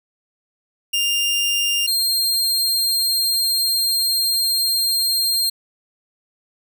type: tone pair in turn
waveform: sawtooth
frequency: 2801 / 4197 Hz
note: F7 / C8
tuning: +4 / +5 cents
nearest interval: perfect fifth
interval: 701 cents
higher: second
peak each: -14 dBFS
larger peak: neither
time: 0.93-1.87 / 1.87-5.5 s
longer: second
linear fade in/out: 10 ms
effects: none